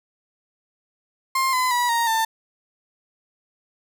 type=tone with pitch steps; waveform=35% pulse; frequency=1058 / 1014.3 / 972.4 / 932.3 / 893.8 Hz; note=C6 / B5 / B5 / A#5 / A5; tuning=+19 / +46 / -27 / 0 / +27 cents; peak=-17 dBFS; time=1.35-2.25 s; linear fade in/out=5 ms; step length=180 ms; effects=none